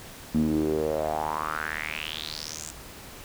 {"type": "tone with band-pass filter sweep", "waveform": "sawtooth", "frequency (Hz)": 77.3, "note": "D#2", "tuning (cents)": -11, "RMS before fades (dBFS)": -29, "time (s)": [0.34, 2.71], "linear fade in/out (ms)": 10, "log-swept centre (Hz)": [220, 7800], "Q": 5.5, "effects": ["pink hiss -44 dBFS RMS until 3.24 s"]}